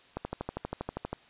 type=click train; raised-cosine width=1 ms; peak=-19 dBFS; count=13; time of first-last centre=0.17-1.13 s; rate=12.5 Hz; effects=white hiss -58 dBFS RMS until 1.29 s + resampled to 8000 Hz